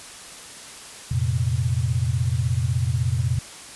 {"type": "chord", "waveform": "sine", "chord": "F suspended fourth", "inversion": "none", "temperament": "equal with one note detuned", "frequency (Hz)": [87.31, 114.54, 130.81], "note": ["F2", "Bb2", "C3"], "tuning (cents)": [0, -30, 0], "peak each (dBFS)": [-25, -23, -24], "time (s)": [1.11, 3.39], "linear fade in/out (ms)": 5, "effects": ["white hiss -40 dBFS RMS until 3.75 s", "resampled to 24000 Hz"]}